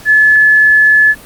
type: tone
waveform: sine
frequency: 1722 Hz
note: A6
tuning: 38 cents flat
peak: -4 dBFS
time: 0.05-1.15 s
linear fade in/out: 50 ms
effects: pink hiss -35 dBFS RMS until 1.25 s + Opus 48 kbps